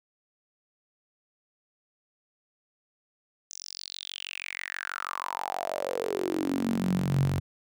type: tone with high-pass filter sweep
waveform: sawtooth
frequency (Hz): 46.25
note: F#1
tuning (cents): 0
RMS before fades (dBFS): -31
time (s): 3.5-7.4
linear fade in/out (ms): 10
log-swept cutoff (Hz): 6300 to 110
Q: 7.2
effects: none